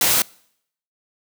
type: noise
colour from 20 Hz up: white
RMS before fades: -17 dBFS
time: 0.01-0.22 s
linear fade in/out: 2 ms
effects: noise-tail reverb RT60 0.7 s tail -25 dB re dry + high-pass 100 Hz 12 dB/octave